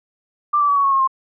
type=tone with pitch steps; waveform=sine; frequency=1182 / 1161 / 1140.4 / 1120.2 / 1100.3 / 1080.8 / 1061.6 Hz; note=D6 / D6 / C#6 / C#6 / C#6 / C#6 / C6; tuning=+11 / -20 / +49 / +18 / -13 / -44 / +25 cents; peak=-13 dBFS; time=0.53-1.076 s; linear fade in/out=10 ms; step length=78 ms; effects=none